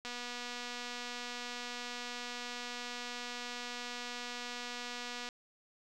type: click train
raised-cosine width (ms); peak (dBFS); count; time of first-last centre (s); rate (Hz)
0.2; -25; 1274; 0.05-5.289; 243
effects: none